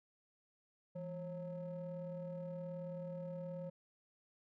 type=ring-modulated tone; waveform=triangle; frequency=186.7 Hz; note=F#3; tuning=16 cents sharp; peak=-37 dBFS; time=0.95-3.7 s; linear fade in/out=10 ms; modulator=354 Hz; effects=none